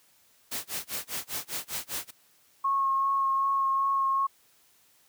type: noise with tremolo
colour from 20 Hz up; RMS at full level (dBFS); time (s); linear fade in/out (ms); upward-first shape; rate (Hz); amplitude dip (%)
white; -32; 0.51-2.11; 10; sine; 5; 100
type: tone with vibrato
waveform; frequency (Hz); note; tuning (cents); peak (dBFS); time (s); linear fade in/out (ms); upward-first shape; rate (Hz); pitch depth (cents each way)
sine; 1088; C#6; -33; -23; 2.64-4.27; 10; sine; 2.6; 14
effects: white hiss -63 dBFS RMS until 5.08 s + high-pass 60 Hz 12 dB/octave